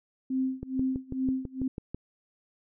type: tone with tremolo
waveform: sine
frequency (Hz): 261.6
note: C4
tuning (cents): 0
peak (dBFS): -24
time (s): 0.3-1.68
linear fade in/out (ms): 5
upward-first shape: sine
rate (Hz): 2.3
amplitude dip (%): 95
type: click train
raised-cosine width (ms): 3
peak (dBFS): -22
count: 9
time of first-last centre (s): 0.63-1.946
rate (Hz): 6.08
effects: none